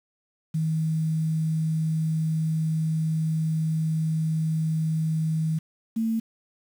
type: tone pair in turn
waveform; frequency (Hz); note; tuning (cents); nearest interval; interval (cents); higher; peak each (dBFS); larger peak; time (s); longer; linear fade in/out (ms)
sine; 158.8 / 224.6; D#3 / A3; +36 / +36; tritone; 600; second; -22; neither; 0.54-5.59 / 5.96-6.2; first; 10
effects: 8-bit